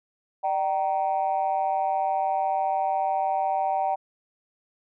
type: tone with amplitude modulation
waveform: sine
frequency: 769 Hz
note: G5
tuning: 33 cents flat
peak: -17 dBFS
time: 0.43-3.96 s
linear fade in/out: 20 ms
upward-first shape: sine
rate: 166 Hz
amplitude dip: 95%
effects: tanh soft clip ceiling -15 dBFS